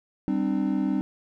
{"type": "chord", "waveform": "triangle", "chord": "G suspended fourth", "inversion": "none", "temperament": "equal with one note detuned", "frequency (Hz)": [196, 261.6, 301.2], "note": ["G3", "C4", "D4"], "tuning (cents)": [0, 0, 44], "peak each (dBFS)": -25, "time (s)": [0.28, 1.01], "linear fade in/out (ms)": 0, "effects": []}